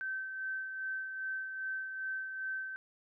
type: tone with tremolo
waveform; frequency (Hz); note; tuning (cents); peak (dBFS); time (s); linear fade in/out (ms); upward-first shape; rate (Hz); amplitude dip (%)
sine; 1544; G6; -27; -34; 0.01-2.76; 0; sine; 2.5; 45
effects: none